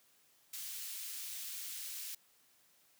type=high-pass noise; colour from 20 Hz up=white; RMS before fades=-44 dBFS; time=0.53-2.15 s; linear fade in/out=5 ms; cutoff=2600 Hz; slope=12 dB/octave; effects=white hiss -69 dBFS RMS until 2.99 s + high-pass 100 Hz 12 dB/octave